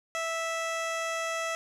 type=tone with low-pass filter; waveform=15% pulse; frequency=657 Hz; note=E5; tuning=6 cents flat; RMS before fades=-32 dBFS; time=0.15-1.55 s; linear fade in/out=0 ms; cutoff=8300 Hz; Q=0.95; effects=none